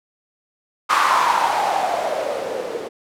violet noise with low-pass filter sweep, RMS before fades -20 dBFS, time 0.89-2.89 s, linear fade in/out 20 ms, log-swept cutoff 1200 to 420 Hz, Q 5.5, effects none

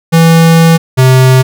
square tone pair in turn, 164.81 / 129.76 Hz, E3 / C3, 0 / -14 cents, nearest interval major third, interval 414 cents, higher first, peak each -3 dBFS, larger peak neither, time 0.12-0.78 / 0.97-1.43 s, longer first, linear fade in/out 20 ms, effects none

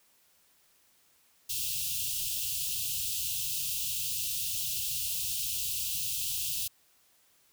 white band-stop noise, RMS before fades -33 dBFS, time 1.49-6.68 s, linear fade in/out 10 ms, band 160 to 2600 Hz, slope 96 dB/octave, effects white hiss -66 dBFS RMS until 7.52 s

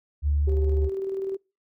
sine tone, 72.9 Hz, D2, 12 cents flat, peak -19 dBFS, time 0.22-0.9 s, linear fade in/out 50 ms
sine tone with tremolo, 387.6 Hz, G4, 20 cents flat, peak -25 dBFS, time 0.47-1.37 s, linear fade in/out 10 ms, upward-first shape square, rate 20 Hz, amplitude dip 30%
effects noise-tail reverb RT60 0.3 s tail -26 dB re dry + tanh soft clip ceiling -14 dBFS

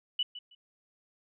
sine tone with echo, 2960 Hz, F#7, in tune, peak -26 dBFS, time 0.19-0.23 s, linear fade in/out 5 ms, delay 160 ms, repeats 2, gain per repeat -14 dB, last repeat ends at 0.55 s, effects none

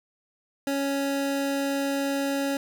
25% pulse tone, 277.6 Hz, C#4, 3 cents sharp, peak -21 dBFS, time 0.67-2.57 s, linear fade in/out 2 ms, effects none

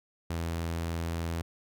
sawtooth tone, 83.4 Hz, E2, 21 cents sharp, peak -27 dBFS, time 0.3-1.42 s, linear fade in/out 5 ms, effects none

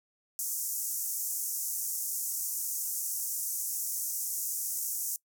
white band-pass noise, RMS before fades -34 dBFS, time 0.39-5.16 s, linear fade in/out 0 ms, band 5900 to 16000 Hz, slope 48 dB/octave, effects noise-tail reverb RT60 0.1 s tail -22 dB re dry

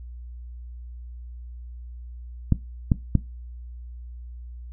clicks, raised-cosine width 5 ms, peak -5 dBFS, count 3, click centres 2.523 / 2.918 / 3.153 s, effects noise-tail reverb RT60 0.2 s tail -17 dB re dry + added 60 Hz sine -36 dBFS peak until 4.72 s

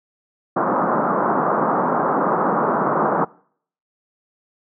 white band-pass noise, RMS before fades -19 dBFS, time 0.56-3.25 s, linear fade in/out 10 ms, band 150 to 1300 Hz, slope 48 dB/octave, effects noise-tail reverb RT60 0.6 s tail -25 dB re dry

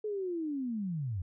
sine linear sweep, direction down, 433.4 to 82.9 Hz, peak -32 dBFS, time 0.04-1.22 s, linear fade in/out 5 ms, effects none

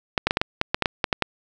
clicks, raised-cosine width 0.3 ms, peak -3 dBFS, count 12, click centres 0.178 / 0.27 / 0.309 / 0.371 / 0.415 / 0.614 / 0.745 / 0.823 / 0.858 / 1.042 / 1.128 / 1.223 s, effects none

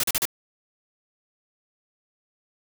white noise bursts, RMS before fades -23 dBFS, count 4, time 0-0.254 s, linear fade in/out 2 ms, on 35 ms, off 38 ms, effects none

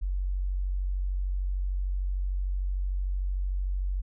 sine tone, 46.64 Hz, F#1, 15 cents sharp, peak -26 dBFS, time 0.01-4.02 s, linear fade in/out 20 ms, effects none

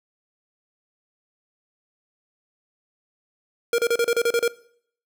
square tone bursts, 470 Hz, A#4, 14 cents sharp, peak -18 dBFS, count 9, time 3.73-4.479 s, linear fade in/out 2 ms, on 53 ms, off 34 ms, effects noise-tail reverb RT60 0.6 s tail -20 dB re dry

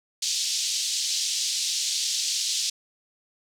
white band-pass noise, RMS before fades -27 dBFS, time 0.22-2.7 s, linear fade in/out 5 ms, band 3400 to 6800 Hz, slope 24 dB/octave, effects none

